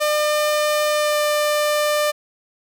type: tone with pitch glide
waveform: sawtooth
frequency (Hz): 601 to 596.8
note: D5 to D5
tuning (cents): +40 to +28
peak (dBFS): -13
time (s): 0-2.12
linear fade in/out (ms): 20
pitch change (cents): -12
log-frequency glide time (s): 0.95-1.18
effects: none